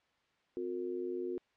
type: tone with amplitude modulation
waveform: sine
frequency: 360 Hz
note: F#4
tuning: 47 cents flat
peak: -31 dBFS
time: 0.57-1.38 s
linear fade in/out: 0 ms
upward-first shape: sine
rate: 100 Hz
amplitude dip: 90%
effects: white hiss -73 dBFS RMS until 1.56 s + low-pass 3000 Hz 12 dB/octave